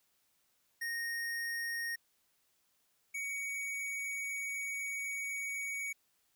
square tone pair in turn, 1858 / 2246 Hz, A#6 / C#7, -6 / +22 cents, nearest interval minor third, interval 328 cents, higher second, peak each -36 / -37 dBFS, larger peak first, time 0.81-1.96 / 3.14-5.93 s, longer second, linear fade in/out 10 ms, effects white hiss -75 dBFS RMS until 6.35 s

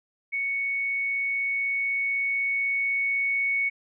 sine tone with level ramp, 2221 Hz, C#7, 3 cents sharp, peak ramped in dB -25 to -22 dBFS, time 0.32-3.7 s, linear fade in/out 20 ms, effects none

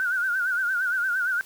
sine tone with vibrato, 1480 Hz, F#6, in tune, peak -22 dBFS, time 0-1.41 s, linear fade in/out 0 ms, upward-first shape sine, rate 8.7 Hz, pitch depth 94 cents each way, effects white hiss -49 dBFS RMS until 1.45 s

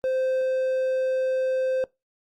triangle tone, 520 Hz, C5, 11 cents flat, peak -20 dBFS, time 0.04-1.84 s, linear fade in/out 0 ms, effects noise-tail reverb RT60 0.2 s tail -22 dB re dry + Opus 32 kbps

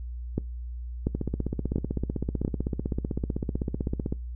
two click trains, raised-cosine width 3 ms, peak -12 / -15 dBFS, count 4 / 48, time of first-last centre 0.38-2.449 / 1.15-4.125 s, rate 1.45 / 15.8 Hz, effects noise-tail reverb RT60 0.2 s tail -23 dB re dry + added 60 Hz sine -33 dBFS peak until 4.35 s

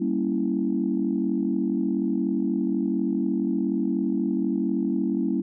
sine chord, G diminished seventh, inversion none, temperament equal, 196 / 233.1 / 277.2 / 329.6 Hz, G3 / Bb3 / Db4 / Fb4, 0 / 0 / 0 / 0 cents, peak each -27 dBFS, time 0-5.42 s, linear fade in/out 10 ms, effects tanh soft clip ceiling -12 dBFS

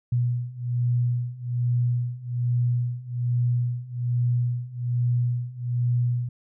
sine beating tone pair, 121 / 122.2 Hz, B2 / B2, -35 / -18 cents, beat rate 1.2 Hz, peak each -26 / -24 dBFS, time 0.12-6.29 s, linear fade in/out 5 ms, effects none

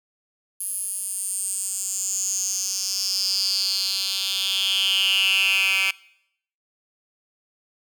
10% pulse tone with high-pass filter sweep, 192.8 Hz, G3, 28 cents flat, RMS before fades -24 dBFS, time 0.6-5.91 s, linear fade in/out 5 ms, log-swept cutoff 11000 to 2300 Hz, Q 6.8, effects noise-tail reverb RT60 0.7 s tail -21 dB re dry

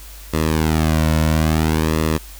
sawtooth tone with flanger, 78.8 Hz, D#2, 23 cents sharp, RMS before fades -17 dBFS, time 0.33-2.18 s, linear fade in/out 10 ms, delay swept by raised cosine 1.3 to 2.5 ms, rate 0.59 Hz, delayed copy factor -0.75, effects added 50 Hz sine -36 dBFS peak until 2.39 s + white hiss -41 dBFS RMS until 2.39 s

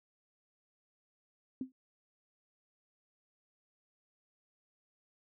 sine tone with exponential decay, 259.6 Hz, C4, 13 cents flat, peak -31 dBFS, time 1.61-1.72 s, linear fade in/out 2 ms, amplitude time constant 23 ms, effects none

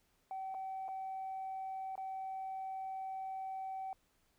sine tone with dropouts, 765 Hz, G5, 42 cents flat, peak -38 dBFS, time 0.31-3.93 s, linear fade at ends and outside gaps 1 ms, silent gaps 0.543-0.547 / 0.882-0.887 / 1.955-1.978 s, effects tanh soft clip ceiling -36 dBFS + pink hiss -75 dBFS RMS until 4.38 s

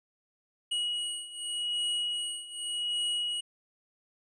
square beating tone pair, 2906 / 2906.85 Hz, F#7 / F#7, -32 / -31 cents, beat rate 0.85 Hz, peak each -36 / -33 dBFS, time 0.71-3.41 s, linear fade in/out 10 ms, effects resampled to 22050 Hz

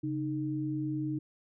sine tone pair together, 137.1 / 307.8 Hz, C#3 / D#4, -19 / -19 cents, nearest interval octave + major second, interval 1400 cents, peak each -35 / -32 dBFS, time 0.03-1.19 s, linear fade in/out 10 ms, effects none

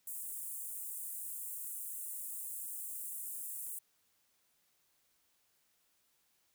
pink high-pass noise, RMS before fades -43 dBFS, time 0.07-3.79 s, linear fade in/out 5 ms, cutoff 8200 Hz, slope 48 dB/octave, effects white hiss -75 dBFS RMS until 6.54 s

